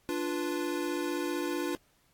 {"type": "chord", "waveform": "square", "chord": "B diminished", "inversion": "first", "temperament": "equal", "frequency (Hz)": [293.7, 349.2, 493.9], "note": ["D4", "F4", "B4"], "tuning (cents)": [0, 0, 0], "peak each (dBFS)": [-35, -34, -40], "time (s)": [0.09, 1.75], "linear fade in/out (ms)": 0, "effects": ["pink hiss -68 dBFS RMS until 2.13 s", "AAC 64 kbps"]}